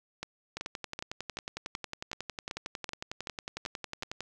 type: two click trains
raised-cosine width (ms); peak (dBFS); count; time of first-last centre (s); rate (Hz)
0.2; -19 / -19; 11 / 41; 0.23-4.032 / 0.57-4.206; 2.63 / 11
effects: none